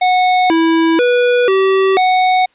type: tone with pitch steps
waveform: square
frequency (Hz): 734 / 327.7 / 489.2 / 384.4 / 740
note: F#5 / E4 / B4 / G4 / F#5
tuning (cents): -14 / -10 / -16 / -34 / 0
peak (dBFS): -10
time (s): 0.01-2.46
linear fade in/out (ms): 10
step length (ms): 490
effects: white hiss -55 dBFS RMS until 2.54 s + resampled to 8000 Hz